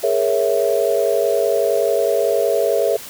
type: chord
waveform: sine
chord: A# half-diminished seventh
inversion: third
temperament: equal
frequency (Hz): 415.3 / 466.2 / 554.4 / 659.3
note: G#4 / A#4 / C#5 / E5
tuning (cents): 0 / 0 / 0 / 0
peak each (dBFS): -20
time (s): 0.03-2.97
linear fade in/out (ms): 10
effects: white hiss -35 dBFS RMS until 3.09 s